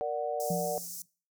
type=chord; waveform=sine; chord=Bb augmented; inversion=none; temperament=equal; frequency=466.2 / 587.3 / 740 Hz; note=Bb4 / D5 / F#5; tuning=0 / 0 / 0 cents; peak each=-35 / -33 / -34 dBFS; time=0.01-0.78 s; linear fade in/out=0 ms
type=high-pass noise; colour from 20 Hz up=pink; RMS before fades=-41 dBFS; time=0.4-1.02 s; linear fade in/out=0 ms; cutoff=5400 Hz; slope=48 dB/octave
type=tone with exponential decay; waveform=sine; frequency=174.61 Hz; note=F3; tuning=in tune; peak=-28 dBFS; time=0.5-1.06 s; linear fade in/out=5 ms; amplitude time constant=120 ms
effects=noise-tail reverb RT60 0.4 s tail -23 dB re dry